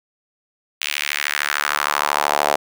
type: tone with high-pass filter sweep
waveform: sawtooth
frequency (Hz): 73.1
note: D2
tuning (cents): -7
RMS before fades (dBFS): -21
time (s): 0.81-2.56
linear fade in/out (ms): 5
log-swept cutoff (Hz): 2700 to 670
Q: 2.2
effects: none